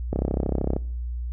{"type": "click train", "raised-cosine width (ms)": 2, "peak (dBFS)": -11, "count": 22, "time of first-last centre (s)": [0.13, 0.764], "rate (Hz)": 33.1, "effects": ["noise-tail reverb RT60 0.6 s tail -24 dB re dry", "added 60 Hz sine -27 dBFS peak until 1.32 s"]}